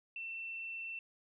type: tone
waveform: sine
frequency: 2688 Hz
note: E7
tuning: 33 cents sharp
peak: -40 dBFS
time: 0.16-0.99 s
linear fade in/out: 2 ms
effects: none